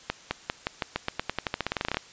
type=accelerating click train; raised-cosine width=0.3 ms; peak=-10 dBFS; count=22; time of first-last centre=0.1-1.97 s; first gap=210 ms; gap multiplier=0.9; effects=white hiss -50 dBFS RMS until 2.12 s + resampled to 16000 Hz